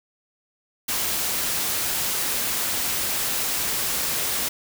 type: noise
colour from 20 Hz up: white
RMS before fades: -25 dBFS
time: 0.88-4.49 s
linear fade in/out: 10 ms
effects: none